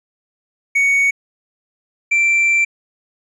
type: tone pair in turn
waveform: triangle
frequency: 2231 / 2348 Hz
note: C#7 / D7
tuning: +11 / -1 cents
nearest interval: minor second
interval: 88 cents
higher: second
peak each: -10 dBFS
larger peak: neither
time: 0.75-1.11 / 2.11-2.65 s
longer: second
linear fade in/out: 10 ms
effects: resampled to 24000 Hz